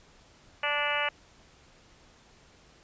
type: harmonic tone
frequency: 292 Hz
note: D4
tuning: 10 cents flat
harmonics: 2 / 3 / 4 / 5 / 6 / 7 / 8 / 9 / 10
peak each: -35 / -35 / -35 / -35 / -35 / -35 / -35 / -35 / -35 dBFS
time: 0.63-1.09 s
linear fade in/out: 5 ms
effects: pink hiss -58 dBFS RMS until 2.83 s + resampled to 16000 Hz